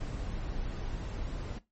brown noise, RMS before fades -36 dBFS, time 0-1.59 s, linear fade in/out 10 ms, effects noise-tail reverb RT60 0.2 s tail -18 dB re dry + MP3 32 kbps

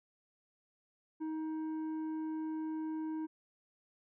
sine tone with tanh clipping, 314.8 Hz, D#4, 20 cents sharp, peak -37 dBFS, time 1.2-3.27 s, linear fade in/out 20 ms, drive 7 dB, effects none

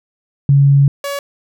sine / sawtooth tone pair in turn, 140 / 564.4 Hz, C#3 / C#5, +18 / +31 cents, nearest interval 2 octaves, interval 2413 cents, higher second, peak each -6 / -16 dBFS, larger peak first, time 0.49-0.88 / 1.04-1.19 s, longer first, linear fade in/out 2 ms, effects none

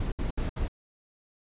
brown noise bursts, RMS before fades -29 dBFS, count 4, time 0-0.681 s, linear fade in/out 5 ms, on 120 ms, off 67 ms, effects resampled to 8000 Hz

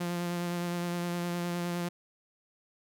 sawtooth tone with vibrato, 174.2 Hz, F3, 4 cents flat, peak -27 dBFS, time 0-1.89 s, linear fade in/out 10 ms, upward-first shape sine, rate 9.7 Hz, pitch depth 16 cents each way, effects none

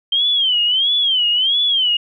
sine tone with vibrato, 3136 Hz, G7, in tune, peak -13 dBFS, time 0.12-1.97 s, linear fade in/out 5 ms, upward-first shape sine, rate 1.5 Hz, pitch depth 160 cents each way, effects none

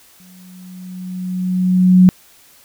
sine tone with exponential growth, 183.4 Hz, F#3, 15 cents flat, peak -3 dBFS, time 0.2-2.09 s, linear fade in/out 0 ms, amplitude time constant 410 ms, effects white hiss -48 dBFS RMS until 2.64 s

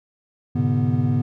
triangle tone cluster, 106.1 / 126.4 / 144.2 / 245.1 Hz, G#2 / B2 / D3 / B3, +38 / +41 / -31 / -13 cents, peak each -21 dBFS, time 0.55-1.22 s, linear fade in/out 10 ms, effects none

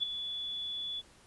sine tone with ADSR envelope, 3434 Hz, A7, 43 cents flat, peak -25 dBFS, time 0-1.02 s, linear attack 32 ms, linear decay 4 ms, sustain -10 dB, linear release 31 ms, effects pink hiss -60 dBFS RMS until 1.26 s + resampled to 24000 Hz

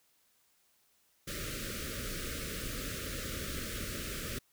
pink band-stop noise, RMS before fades -39 dBFS, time 1.27-4.39 s, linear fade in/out 10 ms, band 610 to 1200 Hz, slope 96 dB/octave, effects white hiss -71 dBFS RMS until 4.52 s

